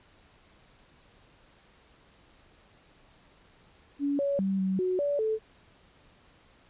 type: tone with pitch steps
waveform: sine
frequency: 283.8 / 562 / 193.4 / 189.6 / 368 / 575 / 437.6 Hz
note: C#4 / C#5 / G3 / F#3 / F#4 / D5 / A4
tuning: +41 / +24 / -23 / +43 / -9 / -37 / -9 cents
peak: -25 dBFS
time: 3.99-5.39 s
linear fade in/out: 50 ms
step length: 200 ms
effects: pink hiss -60 dBFS RMS until 6.69 s + resampled to 8000 Hz